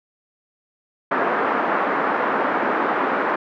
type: band-pass noise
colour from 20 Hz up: white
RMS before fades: -21 dBFS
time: 1.11-3.36 s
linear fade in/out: 5 ms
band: 230 to 1500 Hz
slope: 24 dB/octave
effects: none